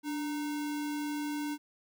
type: tone with sample-and-hold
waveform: sine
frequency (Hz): 293.7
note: D4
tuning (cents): 0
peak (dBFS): -32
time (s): 0.03-1.58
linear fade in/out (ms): 50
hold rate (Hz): 1225
effects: none